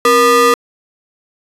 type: ring-modulated tone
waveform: square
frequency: 370 Hz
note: F#4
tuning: in tune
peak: -5 dBFS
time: 0.05-0.54 s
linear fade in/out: 2 ms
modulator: 845 Hz
effects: resampled to 32000 Hz